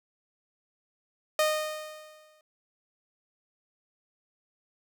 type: tone with exponential decay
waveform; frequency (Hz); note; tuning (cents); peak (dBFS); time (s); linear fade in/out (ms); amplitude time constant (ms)
sawtooth; 616; D#5; -17; -17; 1.39-2.41; 2; 220
effects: none